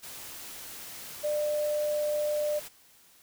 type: tone in noise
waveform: sine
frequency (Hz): 597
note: D5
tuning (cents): +28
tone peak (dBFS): -26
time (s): 1.23-2.6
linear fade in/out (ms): 20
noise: white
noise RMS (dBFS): -43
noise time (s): 0.02-2.69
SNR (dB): +14
effects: white hiss -59 dBFS RMS until 3.22 s